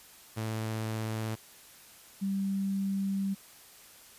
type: tone pair in turn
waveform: sawtooth / sine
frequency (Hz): 110.5 / 195.47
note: A2 / G3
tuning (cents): +8 / -5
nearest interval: minor seventh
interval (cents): 987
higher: second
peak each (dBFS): -28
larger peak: neither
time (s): 0.36-1.36 / 2.21-3.35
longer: second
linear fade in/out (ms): 20
effects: white hiss -54 dBFS RMS until 4.18 s + resampled to 32000 Hz